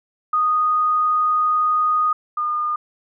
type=tone pair in turn; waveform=sine; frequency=1239 / 1216.3 Hz; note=D#6 / D#6; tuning=-8 / -40 cents; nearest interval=unison; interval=32 cents; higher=first; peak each=-15 / -19 dBFS; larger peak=first; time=0.33-2.13 / 2.37-2.76 s; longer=first; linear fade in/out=5 ms; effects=none